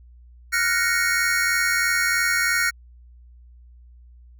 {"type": "chord", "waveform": "square", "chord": "Gb major seventh", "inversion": "third", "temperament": "equal", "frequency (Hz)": [1396.9, 1480, 1864.7, 2217], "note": ["F6", "Gb6", "Bb6", "Db7"], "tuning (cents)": [0, 0, 0, 0], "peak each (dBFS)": [-26, -26, -24, -26], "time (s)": [0.52, 2.71], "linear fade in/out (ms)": 20, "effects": ["added 60 Hz sine -45 dBFS peak until 4.39 s"]}